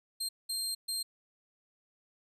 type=tone bursts at uneven times; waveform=25% pulse; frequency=4186 Hz; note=C8; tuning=in tune; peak=-28 dBFS; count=3; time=0.2-0.29 / 0.49-0.75 / 0.88-1.03 s; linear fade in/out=10 ms; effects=none